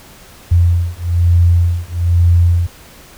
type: beating tone pair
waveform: sine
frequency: 85.9 / 87 Hz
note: F2 / F2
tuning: -28 / -6 cents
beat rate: 1.1 Hz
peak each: -12 dBFS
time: 0.51-2.67 s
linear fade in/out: 10 ms
effects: pink hiss -40 dBFS RMS until 3.17 s

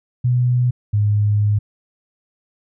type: tone pair in turn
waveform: sine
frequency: 123.8 / 104.1 Hz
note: B2 / G#2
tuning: +5 / +5 cents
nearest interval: minor third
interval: 300 cents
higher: first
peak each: -13 dBFS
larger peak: neither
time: 0.24-0.71 / 0.93-1.59 s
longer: second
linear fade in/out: 10 ms
effects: none

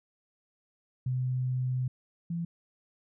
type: tone pair in turn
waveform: sine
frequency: 127.5 / 169.31 Hz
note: C3 / E3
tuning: -44 / +47 cents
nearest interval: perfect fourth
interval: 491 cents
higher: second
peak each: -27 / -30 dBFS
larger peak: first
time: 1.06-1.88 / 2.3-2.45 s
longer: first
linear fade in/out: 5 ms
effects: none

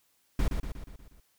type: noise with echo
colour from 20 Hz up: brown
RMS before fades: -25 dBFS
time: 0.39-0.48 s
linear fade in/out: 2 ms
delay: 120 ms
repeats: 6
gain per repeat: -5 dB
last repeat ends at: 1.2 s
effects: white hiss -70 dBFS RMS until 1.38 s

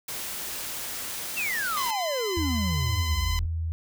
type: noise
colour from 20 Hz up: white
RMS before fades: -34 dBFS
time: 0.08-1.91 s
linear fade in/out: 5 ms
type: exponential sweep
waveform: triangle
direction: down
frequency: 2791 to 34.65 Hz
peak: -25 dBFS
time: 1.36-3.47 s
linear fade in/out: 20 ms
type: tone with vibrato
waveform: 10% pulse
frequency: 1020 Hz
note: C6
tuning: 44 cents flat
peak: -22 dBFS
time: 1.77-3.39 s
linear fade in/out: 0 ms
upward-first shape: triangle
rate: 16 Hz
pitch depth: 21 cents each way
type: tone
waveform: sine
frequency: 81.7 Hz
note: E2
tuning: 15 cents flat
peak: -26 dBFS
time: 2.37-3.72 s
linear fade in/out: 0 ms
effects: none

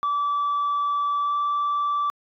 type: tone with pitch glide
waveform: sine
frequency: 1156 to 1162.7 Hz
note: D6 to D6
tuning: -28 to -18 cents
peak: -19 dBFS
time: 0.03-2.1 s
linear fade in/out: 0 ms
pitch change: +10 cents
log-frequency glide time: 1.22-1.35 s
effects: tanh soft clip ceiling -19 dBFS

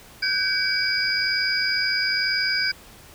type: tone cluster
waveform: sine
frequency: 1521 / 1622 / 2287 / 4808 / 5050 Hz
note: F#6 / G#6 / D7 / D8 / D#8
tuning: +47 / -41 / -47 / +40 / +25 cents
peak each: -26 / -32 / -27 / -24 / -30 dBFS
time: 0.22-2.72 s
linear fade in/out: 10 ms
effects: pink hiss -47 dBFS RMS until 3.14 s

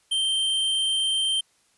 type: tone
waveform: square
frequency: 3136 Hz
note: G7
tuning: in tune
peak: -22 dBFS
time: 0.11-1.41 s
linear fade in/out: 10 ms
effects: white hiss -64 dBFS RMS until 1.77 s + resampled to 24000 Hz

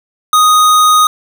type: tone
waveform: square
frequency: 1244.5 Hz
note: D#6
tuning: in tune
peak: -6 dBFS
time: 0.33-1.07 s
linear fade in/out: 2 ms
effects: none

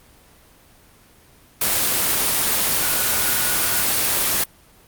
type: tone in noise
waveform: sine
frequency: 1459 Hz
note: F#6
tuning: 25 cents flat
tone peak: -30 dBFS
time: 2.82-3.83 s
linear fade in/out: 5 ms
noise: white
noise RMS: -19 dBFS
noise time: 1.61-4.44 s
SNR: -14 dB
effects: pink hiss -51 dBFS RMS until 4.87 s + Opus 24 kbps

